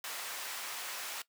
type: high-pass noise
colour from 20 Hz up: pink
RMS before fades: -41 dBFS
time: 0.04-1.22 s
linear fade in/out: 2 ms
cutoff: 980 Hz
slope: 12 dB/octave
effects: noise-tail reverb RT60 0.1 s tail -18 dB re dry